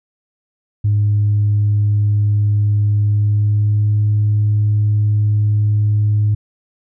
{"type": "tone with pitch glide", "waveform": "sine", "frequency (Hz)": [103.83, 105.1], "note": ["G#2", "G#2"], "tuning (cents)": [0, 21], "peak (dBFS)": -10, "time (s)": [0.84, 6.35], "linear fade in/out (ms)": 10, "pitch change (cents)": 21, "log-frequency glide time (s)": [3.01, 4], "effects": ["tanh soft clip ceiling -8 dBFS"]}